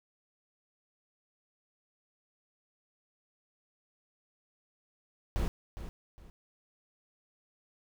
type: noise with echo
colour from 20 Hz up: brown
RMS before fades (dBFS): -30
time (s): 5.36-5.48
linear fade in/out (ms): 0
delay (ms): 410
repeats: 2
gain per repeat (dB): -11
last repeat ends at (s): 6.3
effects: none